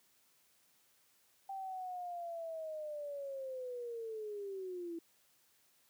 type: linear sweep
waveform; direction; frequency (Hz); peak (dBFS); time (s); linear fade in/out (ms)
sine; down; 784 to 329.6; -40; 1.49-4.99; 5
effects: white hiss -71 dBFS RMS until 5.89 s + high-pass 80 Hz 12 dB/octave